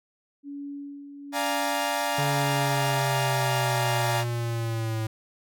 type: tone with tremolo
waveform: sine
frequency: 283.7 Hz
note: C#4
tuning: 40 cents sharp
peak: -33 dBFS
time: 0.43-3.02 s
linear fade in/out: 50 ms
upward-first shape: sine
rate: 1.1 Hz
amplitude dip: 55%
type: chord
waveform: sawtooth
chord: Bb dominant seventh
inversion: first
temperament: equal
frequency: 587.3 / 698.5 / 830.6 / 932.3 Hz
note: D5 / F5 / Ab5 / Bb5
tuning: 0 / 0 / 0 / 0 cents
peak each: -27 dBFS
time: 1.32-4.25 s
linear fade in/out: 50 ms
type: linear sweep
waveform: square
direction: down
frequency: 143.5 to 110 Hz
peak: -27 dBFS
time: 2.18-5.07 s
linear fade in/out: 5 ms
effects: none